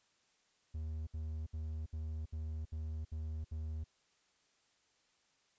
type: tone bursts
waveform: triangle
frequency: 78.3 Hz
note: D#2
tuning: 11 cents sharp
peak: -36 dBFS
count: 8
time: 0.74-3.842 s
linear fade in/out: 10 ms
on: 330 ms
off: 66 ms
effects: white hiss -74 dBFS RMS until 5.58 s + resampled to 16000 Hz